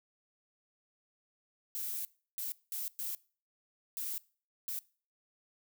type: noise bursts at uneven times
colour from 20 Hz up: violet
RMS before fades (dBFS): -38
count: 6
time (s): 1.75-2.05 / 2.38-2.52 / 2.72-2.88 / 2.99-3.15 / 3.97-4.18 / 4.68-4.79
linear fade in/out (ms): 0
effects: noise-tail reverb RT60 0.4 s tail -22 dB re dry